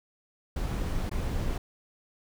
brown noise with dropouts, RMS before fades -30 dBFS, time 0.56-1.58 s, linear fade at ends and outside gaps 5 ms, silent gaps 1.095-1.113 s, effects none

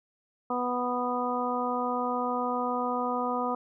harmonic tone, 246.9 Hz, B3, in tune, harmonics 1 / 2 / 3 / 4 / 5, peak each -33 / -33 / -33 / -33 / -33 dBFS, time 0.5-3.55 s, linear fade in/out 5 ms, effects none

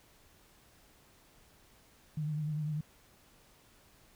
sine tone with vibrato, 151.7 Hz, D#3, 44 cents flat, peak -32 dBFS, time 2.17-2.81 s, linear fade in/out 5 ms, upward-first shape triangle, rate 10 Hz, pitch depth 52 cents each way, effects pink hiss -63 dBFS RMS until 4.15 s

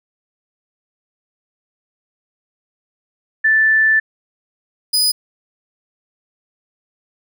sine / sawtooth tone pair in turn, 1760 / 4978 Hz, A6 / D#8, 0 / 0 cents, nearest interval octave + tritone, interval 1800 cents, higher second, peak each -10 dBFS, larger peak neither, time 3.44-4 / 4.93-5.12 s, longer first, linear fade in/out 10 ms, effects none

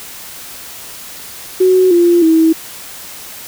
sine tone with pitch steps, 370.9 / 346.1 / 322.9 Hz, F#4 / F4 / E4, +4 / -16 / -36 cents, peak -6 dBFS, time 1.6-2.53 s, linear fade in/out 10 ms, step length 310 ms, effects white hiss -31 dBFS RMS until 3.47 s

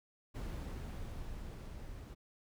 brown noise with level ramp, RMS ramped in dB -41 to -48 dBFS, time 0.34-2.15 s, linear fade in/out 20 ms, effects none

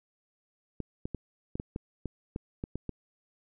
clicks, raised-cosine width 3 ms, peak -21 dBFS, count 11, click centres 0.803 / 1.055 / 1.147 / 1.555 / 1.599 / 1.761 / 2.057 / 2.361 / 2.639 / 2.756 / 2.893 s, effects none

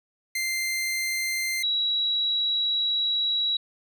sawtooth / sine tone pair in turn, 2088 / 3888 Hz, C7 / B7, -4 / -28 cents, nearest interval major seventh, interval 1076 cents, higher second, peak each -22 dBFS, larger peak neither, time 0.35-1.63 / 1.63-3.57 s, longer second, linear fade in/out 5 ms, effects none

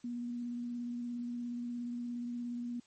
sine tone with vibrato, 240.4 Hz, B3, 46 cents flat, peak -36 dBFS, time 0.04-2.8 s, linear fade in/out 5 ms, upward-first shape square, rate 17 Hz, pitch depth 12 cents each way, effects white hiss -67 dBFS RMS until 2.86 s + MP3 32 kbps

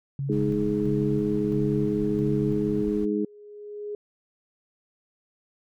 sine tone with tremolo, 138.59 Hz, C#3, in tune, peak -26 dBFS, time 0.19-2.82 s, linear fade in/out 2 ms, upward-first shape square, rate 1.5 Hz, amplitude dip 50%
harmonic tone, 104.2 Hz, G#2, 6 cents sharp, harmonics 2 / 3 / 4, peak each -27 / -27 / -27 dBFS, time 0.29-3.25 s, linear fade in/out 5 ms
brown noise, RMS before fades -40 dBFS, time 0.31-3.06 s, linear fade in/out 20 ms
sine tone with exponential growth, 415.3 Hz, G#4, in tune, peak -29 dBFS, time 2.52-3.95 s, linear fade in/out 2 ms, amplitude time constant 310 ms
effects none

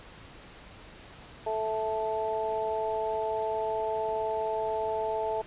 harmonic tone, 218.9 Hz, A3, 9 cents flat, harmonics 2 / 3 / 4, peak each -32 / -32 / -32 dBFS, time 1.46-5.42 s, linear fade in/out 10 ms, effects pink hiss -49 dBFS RMS until 5.46 s + resampled to 8000 Hz

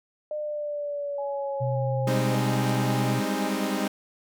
sine exponential sweep, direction down, 606 to 520 Hz, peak -28 dBFS, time 0.31-2.35 s, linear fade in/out 2 ms
sine tone with vibrato, 830 Hz, G#5, 1 cent flat, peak -34 dBFS, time 1.18-3.49 s, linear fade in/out 5 ms, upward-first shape square, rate 0.87 Hz, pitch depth 20 cents each way
sine tone, 126.6 Hz, B2, 43 cents sharp, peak -25 dBFS, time 1.6-3.21 s, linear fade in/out 20 ms
sawtooth chord, Ab major seventh, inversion third, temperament equal with one note detuned, 196 / 205.6 / 261.6 / 311.1 Hz, G3 / Ab3 / C4 / Eb4, 0 / -17 / 0 / 0 cents, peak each -27 dBFS, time 2.07-3.88 s, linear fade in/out 5 ms
effects none

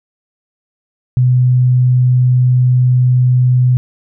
sine tone, 125.8 Hz, B2, 32 cents sharp, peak -7 dBFS, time 1.17-3.77 s, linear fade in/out 0 ms, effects none

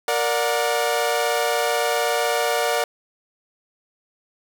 sawtooth chord, Bb augmented, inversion none, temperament equal with one note detuned, 466.2 / 587.3 / 727.3 Hz, Bb4 / D5 / F#5, 0 / 0 / -30 cents, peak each -20 dBFS, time 0.08-2.84 s, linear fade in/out 2 ms, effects none

